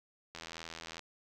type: click train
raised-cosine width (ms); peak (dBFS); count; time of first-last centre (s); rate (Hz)
0.2; -26; 54; 0.35-0.993; 82.4
effects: none